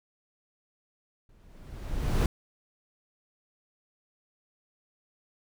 brown noise with exponential growth, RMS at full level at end -20 dBFS, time 1.29-2.26 s, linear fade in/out 2 ms, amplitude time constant 210 ms, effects none

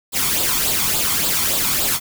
white noise with flanger, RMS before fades -19 dBFS, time 0.12-2 s, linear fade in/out 50 ms, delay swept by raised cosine 0.24 to 0.92 ms, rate 3.5 Hz, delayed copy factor +0.6, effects none

